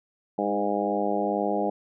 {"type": "harmonic tone with a mistuned harmonic", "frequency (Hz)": 102.1, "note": "G#2", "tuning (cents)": -29, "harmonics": [2, 3, 4, 5, 6, 7, 8], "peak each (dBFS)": [-31, -31, -31, -31, -31, -31, -31], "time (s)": [0.38, 1.7], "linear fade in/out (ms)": 5, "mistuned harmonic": 3, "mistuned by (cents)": 16, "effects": []}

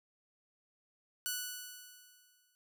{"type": "tone with exponential decay", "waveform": "5% pulse", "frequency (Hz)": 1480, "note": "F#6", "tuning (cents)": 0, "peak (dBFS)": -22, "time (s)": [1.26, 2.55], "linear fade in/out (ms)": 0, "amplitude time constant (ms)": 280, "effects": []}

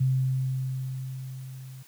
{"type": "tone with level ramp", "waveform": "sine", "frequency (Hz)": 130.81, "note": "C3", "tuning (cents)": 0, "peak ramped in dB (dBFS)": [-19, -40], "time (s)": [0, 1.83], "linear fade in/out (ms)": 10, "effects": ["white hiss -55 dBFS RMS until 1.87 s", "high-pass 80 Hz 12 dB/octave"]}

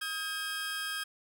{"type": "tone cluster", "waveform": "25% pulse", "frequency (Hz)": [1266, 1612, 5210], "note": ["D#6", "G6", "E8"], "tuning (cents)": [30, 48, -21], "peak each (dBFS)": [-38, -31, -39], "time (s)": [0.01, 1.04], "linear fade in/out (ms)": 10, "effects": []}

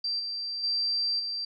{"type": "tone with level steps", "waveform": "sine", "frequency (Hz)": 4699, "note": "D8", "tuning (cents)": 0, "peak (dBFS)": [-27, -31, -25, -30], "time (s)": [0.04, 1.45], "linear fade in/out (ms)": 5, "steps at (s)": [0.19, 0.63, 1.19], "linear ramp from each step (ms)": 10, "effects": []}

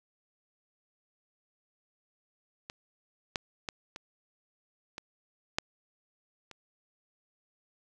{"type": "clicks", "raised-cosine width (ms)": 0.2, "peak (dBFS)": [-23, -13, -17, -24, -22, -10, -29], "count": 7, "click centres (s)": [2.699, 3.358, 3.688, 3.961, 4.981, 5.585, 6.513], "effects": []}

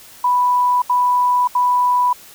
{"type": "tone bursts", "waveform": "sine", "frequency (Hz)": 987.8, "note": "B5", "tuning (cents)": 0, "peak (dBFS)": -12, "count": 3, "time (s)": [0.24, 2.13], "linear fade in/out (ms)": 5, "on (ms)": 580, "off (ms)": 75, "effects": ["white hiss -42 dBFS RMS until 2.34 s"]}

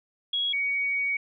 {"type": "tone pair in turn", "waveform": "sine", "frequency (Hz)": [3322, 2247], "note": ["G#7", "C#7"], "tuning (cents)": [0, 23], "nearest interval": "perfect fifth", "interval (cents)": 677, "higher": "first", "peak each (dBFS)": -24, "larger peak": "neither", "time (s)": [[0.33, 0.53], [0.53, 1.17]], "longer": "second", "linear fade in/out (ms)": 5, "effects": []}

